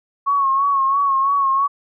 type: tone with vibrato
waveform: sine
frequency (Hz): 1101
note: C#6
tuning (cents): -12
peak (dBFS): -14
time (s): 0.26-1.68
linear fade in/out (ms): 20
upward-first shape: sine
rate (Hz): 3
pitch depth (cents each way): 47
effects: none